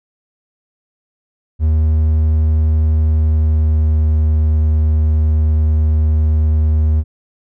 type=tone with pitch glide; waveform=triangle; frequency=78 to 77.37 Hz; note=D#2 to D#2; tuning=+5 to -9 cents; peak=-8 dBFS; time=1.59-7.04 s; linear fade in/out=50 ms; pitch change=-14 cents; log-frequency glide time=3.04-4.1 s; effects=none